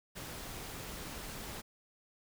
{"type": "noise with amplitude modulation", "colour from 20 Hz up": "pink", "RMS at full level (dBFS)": -42, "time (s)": [0.15, 1.62], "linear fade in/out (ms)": 20, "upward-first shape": "sine", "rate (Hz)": 252, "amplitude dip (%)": 50, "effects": []}